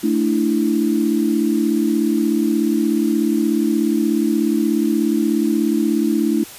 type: chord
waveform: sine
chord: A suspended fourth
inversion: none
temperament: just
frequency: 220 / 293.3 / 330 Hz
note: A3 / D4 / E4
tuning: 0 / -2 / +2 cents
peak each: -19 dBFS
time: 0.03-6.44 s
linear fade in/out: 10 ms
effects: white hiss -37 dBFS RMS until 6.58 s + resampled to 32000 Hz